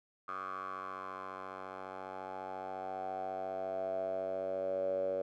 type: tone with band-pass filter sweep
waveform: 10% pulse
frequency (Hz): 94.5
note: F#2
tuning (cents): +37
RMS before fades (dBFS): -39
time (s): 0.28-5.22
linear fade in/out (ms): 5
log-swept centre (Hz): 1200 to 540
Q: 9.7
effects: none